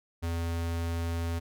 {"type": "tone", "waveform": "square", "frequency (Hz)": 84, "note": "E2", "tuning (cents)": 33, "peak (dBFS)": -30, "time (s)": [0.22, 1.4], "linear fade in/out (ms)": 20, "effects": []}